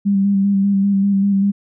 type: tone with vibrato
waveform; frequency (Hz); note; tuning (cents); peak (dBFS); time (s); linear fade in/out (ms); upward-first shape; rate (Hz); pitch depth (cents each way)
sine; 198; G3; +18; -12; 0.05-1.52; 20; square; 5.1; 22
effects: none